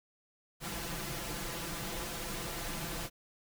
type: noise with comb filter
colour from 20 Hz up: pink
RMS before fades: -39 dBFS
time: 0.6-3.1 s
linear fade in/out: 50 ms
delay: 5.9 ms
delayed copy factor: +0.8
effects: none